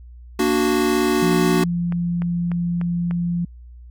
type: chord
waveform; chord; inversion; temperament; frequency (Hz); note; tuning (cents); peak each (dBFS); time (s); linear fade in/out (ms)
square; Bb augmented; none; equal; 233.1 / 293.7 / 370; Bb3 / D4 / F#4; 0 / 0 / 0; -23 / -22 / -20; 0.39-1.64; 5
type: tone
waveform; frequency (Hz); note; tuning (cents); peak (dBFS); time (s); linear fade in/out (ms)
sine; 173.1; F3; -15; -19; 1.22-3.45; 5
type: click train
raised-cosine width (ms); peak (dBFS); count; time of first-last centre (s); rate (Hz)
0.5; -19; 7; 1.33-3.11; 3.37
effects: added 60 Hz sine -38 dBFS peak until 3.9 s